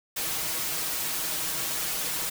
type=noise with comb filter; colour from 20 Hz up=white; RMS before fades=-30 dBFS; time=0.16-2.3 s; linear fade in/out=10 ms; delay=6.3 ms; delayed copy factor=+0.65; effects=none